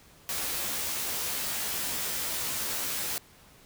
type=noise with comb filter; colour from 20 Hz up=white; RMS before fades=-32 dBFS; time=0.29-3.18 s; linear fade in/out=0 ms; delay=14 ms; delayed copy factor=+0.9; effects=pink hiss -56 dBFS RMS until 3.65 s